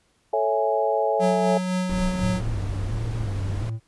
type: chord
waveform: sine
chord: A major seventh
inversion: none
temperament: equal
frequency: 440 / 554.4 / 659.3 / 830.6 Hz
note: A4 / C#5 / E5 / G#5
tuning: 0 / 0 / 0 / 0 cents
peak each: -25 dBFS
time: 0.33-1.58 s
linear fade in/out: 5 ms
type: tone with tremolo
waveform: square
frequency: 183.7 Hz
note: F#3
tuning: 12 cents flat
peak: -22 dBFS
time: 1.19-2.42 s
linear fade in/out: 50 ms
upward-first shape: sine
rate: 3.9 Hz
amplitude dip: 35%
type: noise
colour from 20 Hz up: brown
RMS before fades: -30 dBFS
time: 1.89-3.7 s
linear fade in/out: 5 ms
type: tone with vibrato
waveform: triangle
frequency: 104.6 Hz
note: G#2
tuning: 13 cents sharp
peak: -24 dBFS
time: 2.19-3.8 s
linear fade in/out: 50 ms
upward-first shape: square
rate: 1.4 Hz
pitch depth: 120 cents each way
effects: pink hiss -65 dBFS RMS until 3.87 s + resampled to 24000 Hz